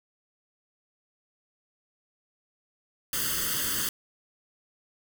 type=noise with comb filter; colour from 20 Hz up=white; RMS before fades=-29 dBFS; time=3.13-3.89 s; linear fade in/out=2 ms; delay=0.63 ms; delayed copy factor=+1; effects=none